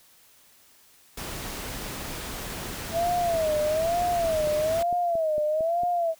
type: noise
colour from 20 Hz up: pink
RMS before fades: -35 dBFS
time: 1.17-4.83 s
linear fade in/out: 5 ms
type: tone with vibrato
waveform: sine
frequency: 653 Hz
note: E5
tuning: 17 cents flat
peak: -22 dBFS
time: 2.92-6.15 s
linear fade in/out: 50 ms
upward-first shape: sine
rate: 1.1 Hz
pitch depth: 140 cents each way
type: click train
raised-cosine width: 2 ms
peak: -26 dBFS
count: 12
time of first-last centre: 3.34-5.834 s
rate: 4.41 Hz
effects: white hiss -57 dBFS RMS until 6.19 s

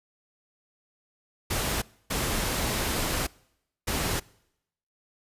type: noise bursts at uneven times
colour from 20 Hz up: pink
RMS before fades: -28 dBFS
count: 3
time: 1.5-1.82 / 2.1-3.27 / 3.87-4.2 s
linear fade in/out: 10 ms
effects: noise-tail reverb RT60 0.8 s tail -24 dB re dry + resampled to 32000 Hz

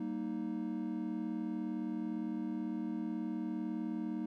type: chord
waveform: triangle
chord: Eb major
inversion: first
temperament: equal with one note detuned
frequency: 193.52 / 233.1 / 311.1 Hz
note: G3 / Bb3 / Eb4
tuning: -22 / 0 / 0 cents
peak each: -40 / -37 / -37 dBFS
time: 0-4.26 s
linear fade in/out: 5 ms
effects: none

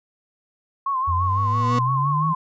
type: tone with vibrato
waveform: sine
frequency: 1069 Hz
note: C6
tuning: 37 cents sharp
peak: -20 dBFS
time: 0.86-2.35 s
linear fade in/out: 5 ms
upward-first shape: sine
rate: 5.9 Hz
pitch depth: 74 cents each way
type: tone with exponential growth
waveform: 30% pulse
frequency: 244 Hz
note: B3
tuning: 21 cents flat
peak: -18 dBFS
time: 1.05-1.79 s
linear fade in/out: 5 ms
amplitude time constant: 160 ms
type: exponential sweep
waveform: sine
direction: up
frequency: 82.9 to 164.81 Hz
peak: -21 dBFS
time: 1.07-2.34 s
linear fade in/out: 20 ms
effects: resampled to 16000 Hz

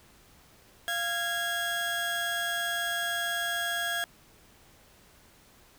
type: tone pair together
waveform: 30% pulse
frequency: 692.5 / 1647 Hz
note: F5 / G#6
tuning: -15 / -15 cents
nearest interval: octave + minor third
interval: 1500 cents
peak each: -32 / -27 dBFS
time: 0.88-4.04 s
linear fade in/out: 0 ms
effects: pink hiss -58 dBFS RMS until 5.78 s

